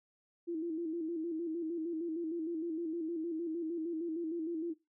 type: tone with vibrato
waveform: sine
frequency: 329.6 Hz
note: E4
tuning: in tune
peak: -34 dBFS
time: 0.47-4.74 s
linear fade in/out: 20 ms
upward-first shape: square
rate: 6.5 Hz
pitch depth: 66 cents each way
effects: noise-tail reverb RT60 0.2 s tail -18 dB re dry